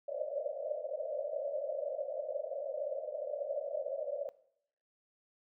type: band-pass noise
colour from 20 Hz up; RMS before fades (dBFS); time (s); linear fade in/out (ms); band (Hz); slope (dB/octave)
pink; -38; 0.08-4.29; 0; 540 to 620; 96
effects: noise-tail reverb RT60 0.7 s tail -19 dB re dry